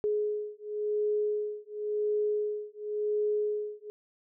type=beating tone pair; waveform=sine; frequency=419.8 / 420.73 Hz; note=G#4 / G#4; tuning=+19 / +22 cents; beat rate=0.93 Hz; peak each=-31 dBFS; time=0.04-3.9 s; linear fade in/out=0 ms; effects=none